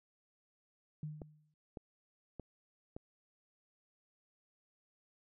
sine tone with exponential decay, 152.1 Hz, D#3, 39 cents flat, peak -37 dBFS, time 1.03-1.54 s, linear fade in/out 2 ms, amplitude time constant 110 ms
clicks, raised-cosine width 2 ms, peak -31 dBFS, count 4, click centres 1.218 / 1.772 / 2.397 / 2.965 s
effects none

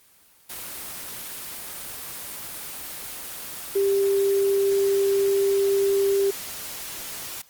sine tone in noise, 394.9 Hz, G4, 13 cents sharp, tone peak -18 dBFS, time 3.75-6.31 s, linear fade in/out 10 ms, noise white, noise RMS -35 dBFS, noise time 0.49-7.42 s, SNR +14 dB, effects white hiss -56 dBFS RMS until 7.49 s + Opus 24 kbps

